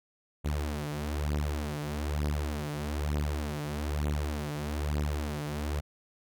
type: beating tone pair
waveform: sawtooth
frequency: 73.42 / 74.52 Hz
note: D2 / D2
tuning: 0 / +26 cents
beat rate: 1.1 Hz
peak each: -29 / -29 dBFS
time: 0.44-5.81 s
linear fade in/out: 20 ms
effects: none